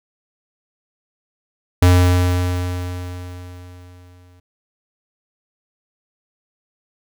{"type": "tone with exponential decay", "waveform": "square", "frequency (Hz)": 89.6, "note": "F2", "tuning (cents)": 45, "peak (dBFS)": -8, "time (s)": [1.82, 4.4], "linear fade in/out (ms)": 5, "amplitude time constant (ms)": 560, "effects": []}